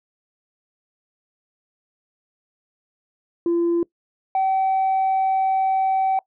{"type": "tone pair in turn", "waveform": "sine", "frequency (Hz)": [341.2, 766], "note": ["F4", "G5"], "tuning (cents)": [-40, -40], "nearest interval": "octave + major second", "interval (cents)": 1400, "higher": "second", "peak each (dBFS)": -15, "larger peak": "neither", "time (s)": [[3.46, 3.83], [4.35, 6.19]], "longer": "second", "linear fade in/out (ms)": 2, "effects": ["noise-tail reverb RT60 0.1 s tail -23 dB re dry", "tanh soft clip ceiling -15 dBFS"]}